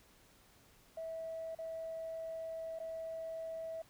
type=tone with dropouts; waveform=sine; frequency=651 Hz; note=E5; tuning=22 cents flat; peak=-39 dBFS; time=0.97-3.82 s; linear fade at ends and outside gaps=5 ms; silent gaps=1.55-1.587 / 2.789-2.8 s; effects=tanh soft clip ceiling -35 dBFS + pink hiss -65 dBFS RMS until 3.89 s